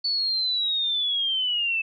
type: linear sweep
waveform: sine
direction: down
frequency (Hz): 4484 to 2617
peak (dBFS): -22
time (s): 0.04-1.82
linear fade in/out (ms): 10
effects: none